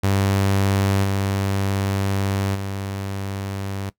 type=tone with level steps; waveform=sawtooth; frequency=98.1 Hz; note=G2; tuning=2 cents sharp; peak=-13 / -16 / -22 dBFS; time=0.03-3.9 s; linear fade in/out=10 ms; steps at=1.03 / 2.54 s; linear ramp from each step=20 ms; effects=noise-tail reverb RT60 0.1 s tail -18 dB re dry